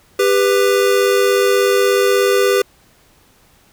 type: tone pair together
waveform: square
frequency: 397.3 / 493.9 Hz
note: G4 / B4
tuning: +23 / 0 cents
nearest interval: major third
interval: 377 cents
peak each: -14 / -16 dBFS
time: 0.19-2.62 s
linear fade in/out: 5 ms
effects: pink hiss -52 dBFS RMS until 3.72 s